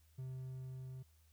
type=tone with level ramp; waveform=triangle; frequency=130 Hz; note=C3; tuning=11 cents flat; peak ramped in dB=-40 to -44 dBFS; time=0.18-1.03 s; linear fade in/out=10 ms; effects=added 78 Hz sine -66 dBFS peak until 1.32 s + white hiss -75 dBFS RMS until 1.32 s